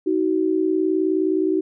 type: tone pair together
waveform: sine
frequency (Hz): 316.3 / 375.8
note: D#4 / F#4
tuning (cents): +29 / +27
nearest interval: minor third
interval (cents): 298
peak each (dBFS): -20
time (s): 0.06-1.61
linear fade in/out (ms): 10
effects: none